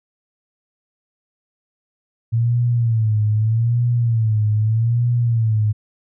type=tone with vibrato; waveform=sine; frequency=113.3 Hz; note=A#2; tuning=49 cents flat; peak=-14 dBFS; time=2.32-5.73 s; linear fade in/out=20 ms; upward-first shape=sine; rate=0.81 Hz; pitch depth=110 cents each way; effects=none